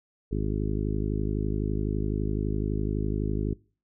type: harmonic tone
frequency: 51.91 Hz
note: G#1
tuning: in tune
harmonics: 1 / 2 / 3 / 4 / 5 / 6 / 7 / 8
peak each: -29 / -32 / -34 / -35 / -36 / -37 / -37 / -38 dBFS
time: 0.31-3.54 s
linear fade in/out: 10 ms
effects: noise-tail reverb RT60 0.4 s tail -24 dB re dry